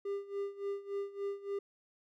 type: tone with tremolo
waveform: triangle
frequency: 399.7 Hz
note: G4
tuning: 34 cents sharp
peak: -31 dBFS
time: 0.05-1.59 s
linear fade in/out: 5 ms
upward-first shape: sine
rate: 3.5 Hz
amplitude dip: 85%
effects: none